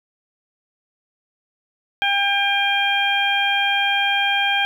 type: harmonic tone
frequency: 800 Hz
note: G5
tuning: 35 cents sharp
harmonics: 1 / 2 / 3 / 4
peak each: -22 / -22 / -22 / -22 dBFS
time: 2.02-4.65 s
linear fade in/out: 0 ms
effects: 8-bit